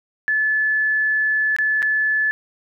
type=tone with dropouts; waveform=sine; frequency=1730 Hz; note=A6; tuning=30 cents flat; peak=-16 dBFS; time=0.28-2.31 s; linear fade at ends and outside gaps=0 ms; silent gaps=1.564-1.586 / 1.821-1.827 s; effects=none